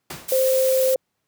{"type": "noise with exponential decay", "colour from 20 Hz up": "pink", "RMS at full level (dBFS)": -30, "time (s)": [0.1, 0.49], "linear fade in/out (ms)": 5, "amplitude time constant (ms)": 84}
{"type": "noise", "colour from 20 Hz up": "blue", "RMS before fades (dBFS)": -27, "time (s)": [0.28, 0.95], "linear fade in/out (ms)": 10}
{"type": "tone", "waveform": "sine", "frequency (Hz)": 523.3, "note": "C5", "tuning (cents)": 0, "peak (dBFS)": -16, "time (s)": [0.32, 0.96], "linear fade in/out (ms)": 2}
{"effects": ["pink hiss -75 dBFS RMS until 1.27 s", "high-pass 100 Hz 12 dB/octave"]}